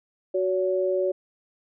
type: tone pair together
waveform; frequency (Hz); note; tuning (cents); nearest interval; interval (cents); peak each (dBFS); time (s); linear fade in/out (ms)
sine; 371.1 / 566; F#4 / C#5; +5 / +36; perfect fifth; 731; -24; 0.34-1.12; 10
effects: none